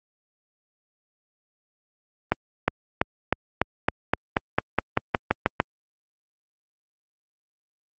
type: accelerating click train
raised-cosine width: 0.5 ms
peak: -3 dBFS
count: 15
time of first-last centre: 2.32-5.601 s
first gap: 360 ms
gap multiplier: 0.93
effects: high-pass 60 Hz 12 dB/octave + Opus 32 kbps